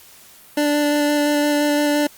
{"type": "tone with vibrato", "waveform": "25% pulse", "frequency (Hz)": 293.7, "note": "D4", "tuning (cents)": 0, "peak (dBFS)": -12, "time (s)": [0.57, 2.07], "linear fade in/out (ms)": 5, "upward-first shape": "square", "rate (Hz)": 5.8, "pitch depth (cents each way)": 8, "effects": ["white hiss -46 dBFS RMS until 2.17 s", "Opus 48 kbps"]}